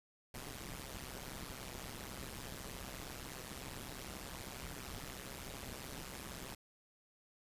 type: noise with amplitude modulation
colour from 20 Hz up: pink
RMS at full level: -43 dBFS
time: 0.34-6.55 s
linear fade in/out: 5 ms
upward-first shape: sine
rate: 132 Hz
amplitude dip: 100%
effects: resampled to 32000 Hz